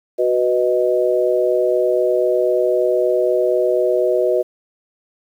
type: chord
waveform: sine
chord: B major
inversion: second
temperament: equal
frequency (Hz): 370 / 493.9 / 622.3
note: F#4 / B4 / D#5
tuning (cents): 0 / 0 / 0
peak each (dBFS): -18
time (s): 0.18-4.43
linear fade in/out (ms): 20
effects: 8-bit